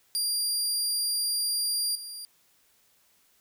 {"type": "tone with level steps", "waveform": "25% pulse", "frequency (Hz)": 4784, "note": "D8", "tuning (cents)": 31, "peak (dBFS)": [-21, -33], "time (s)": [0.15, 2.25], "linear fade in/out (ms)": 0, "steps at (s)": 1.95, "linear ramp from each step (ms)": 5, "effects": ["white hiss -65 dBFS RMS until 3.4 s"]}